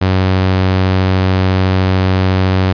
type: tone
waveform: sawtooth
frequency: 93.8 Hz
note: F#2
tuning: 24 cents sharp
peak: -6 dBFS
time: 0.01-2.73 s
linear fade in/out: 10 ms
effects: resampled to 11025 Hz